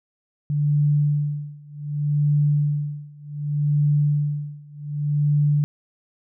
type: tone with tremolo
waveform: sine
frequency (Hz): 146.83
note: D3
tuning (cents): 0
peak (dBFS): -15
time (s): 0.5-5.64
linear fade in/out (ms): 0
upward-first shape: sine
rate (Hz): 0.66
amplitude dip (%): 95
effects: none